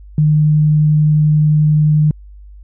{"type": "tone", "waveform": "sine", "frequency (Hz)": 151.9, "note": "D#3", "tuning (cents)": -41, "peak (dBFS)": -8, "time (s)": [0.18, 2.11], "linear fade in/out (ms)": 2, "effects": ["added 50 Hz sine -34 dBFS peak until 2.63 s"]}